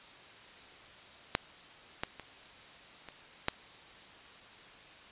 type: clicks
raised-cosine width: 0.3 ms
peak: -10 / -16 / -27 / -29 / -12 dBFS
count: 5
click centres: 1.351 / 2.035 / 2.197 / 3.087 / 3.484 s
effects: white hiss -53 dBFS RMS until 5.11 s + resampled to 8000 Hz